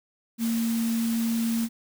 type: tone in noise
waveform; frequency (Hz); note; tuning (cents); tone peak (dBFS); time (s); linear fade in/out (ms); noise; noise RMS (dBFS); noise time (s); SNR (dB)
sine; 229.2; A#3; -29; -23; 0.38-1.69; 50; white; -37; 0.38-1.69; +11
effects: none